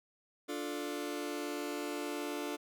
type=chord; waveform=sawtooth; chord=D minor; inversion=none; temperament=just; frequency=293.7 / 352.4 / 440.5 Hz; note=D4 / F4 / A4; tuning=0 / +16 / +2 cents; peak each=-35 / -38 / -38 dBFS; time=0.48-2.57 s; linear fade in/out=20 ms; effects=none